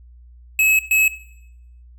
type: tone bursts at uneven times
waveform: square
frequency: 2576 Hz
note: E7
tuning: 41 cents flat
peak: -14 dBFS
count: 2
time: 0.59-0.79 / 0.91-1.08 s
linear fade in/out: 2 ms
effects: noise-tail reverb RT60 0.8 s tail -17 dB re dry + added 60 Hz sine -42 dBFS peak until 1.98 s